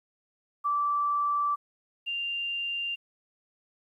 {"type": "tone pair in turn", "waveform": "sine", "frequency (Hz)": [1164, 2789], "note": ["D6", "F7"], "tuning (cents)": [-16, -3], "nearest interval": "octave + minor third", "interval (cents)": 1513, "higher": "second", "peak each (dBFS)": [-24, -29], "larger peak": "first", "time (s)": [[0.64, 1.56], [2.06, 2.96]], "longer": "first", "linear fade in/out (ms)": 20, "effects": ["11-bit"]}